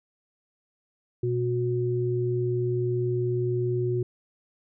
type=tone pair together; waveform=sine; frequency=122.2 / 363.7 Hz; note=B2 / F#4; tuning=-18 / -30 cents; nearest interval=octave + perfect fifth; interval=1888 cents; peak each=-26 dBFS; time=1.23-4.03 s; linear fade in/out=5 ms; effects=none